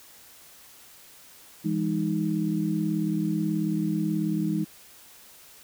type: tone cluster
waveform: sine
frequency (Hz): 166.9 / 205.3 / 312.2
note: E3 / G#3 / D#4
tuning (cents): +22 / -20 / +6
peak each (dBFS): -28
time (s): 1.64-4.65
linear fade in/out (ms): 20
effects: white hiss -51 dBFS RMS until 5.63 s